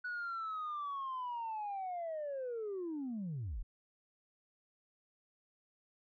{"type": "linear sweep", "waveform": "sine", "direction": "down", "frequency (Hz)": [1480, 30.11], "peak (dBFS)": -36, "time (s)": [0.04, 3.63], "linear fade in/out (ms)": 10, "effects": ["tanh soft clip ceiling -35 dBFS"]}